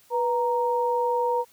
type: tone pair together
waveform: sine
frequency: 489.9 / 932.3 Hz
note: B4 / A#5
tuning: -14 / 0 cents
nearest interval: major seventh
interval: 1114 cents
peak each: -24 / -24 dBFS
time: 0.1-1.45 s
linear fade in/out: 50 ms
effects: white hiss -58 dBFS RMS until 1.52 s